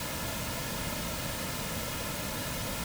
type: noise with comb filter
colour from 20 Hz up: pink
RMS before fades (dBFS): -35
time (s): 0-2.84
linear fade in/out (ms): 2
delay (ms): 2.6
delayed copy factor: -0.55
effects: none